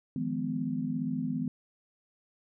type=chord; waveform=sine; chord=F half-diminished seventh; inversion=third; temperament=just; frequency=157.15 / 174.61 / 209.5 / 251.4 Hz; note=Eb3 / F3 / Ab3 / Cb4; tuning=+18 / 0 / +15 / +31 cents; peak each=-36 / -38 / -36 / -32 dBFS; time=0.16-1.48 s; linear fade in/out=2 ms; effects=none